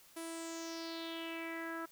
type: tone with low-pass filter sweep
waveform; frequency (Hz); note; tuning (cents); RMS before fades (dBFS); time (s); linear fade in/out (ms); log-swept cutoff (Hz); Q
sawtooth; 329.6; E4; 0; -43; 0.16-1.86; 10; 11000 to 1400; 4.5
effects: white hiss -62 dBFS RMS until 1.91 s